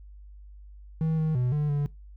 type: tone with pitch steps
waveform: triangle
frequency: 159.9 / 157.5 / 124.3 / 148.7 / 144.6 Hz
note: D#3 / D#3 / B2 / D3 / D3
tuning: +48 / +21 / +12 / +22 / -27 cents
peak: -21 dBFS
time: 1.01-1.86 s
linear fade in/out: 0 ms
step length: 170 ms
effects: noise-tail reverb RT60 0.2 s tail -21 dB re dry + added 50 Hz sine -44 dBFS peak until 2.16 s